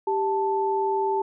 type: tone pair together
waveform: sine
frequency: 392 / 880 Hz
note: G4 / A5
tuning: 0 / 0 cents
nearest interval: octave + major second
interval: 1400 cents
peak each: -24 dBFS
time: 0.07-1.22 s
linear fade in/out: 5 ms
effects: none